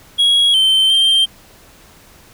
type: tone with pitch steps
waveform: triangle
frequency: 3315 / 3103 / 3157 Hz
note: G#7 / G7 / G7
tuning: -4 / -18 / +12 cents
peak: -8 dBFS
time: 0.18-1.26 s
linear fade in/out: 20 ms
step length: 360 ms
effects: pink hiss -45 dBFS RMS until 2.33 s